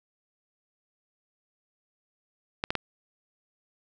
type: clicks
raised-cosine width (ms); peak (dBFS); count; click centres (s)
0.3; -11; 3; 2.639 / 2.705 / 2.753
effects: none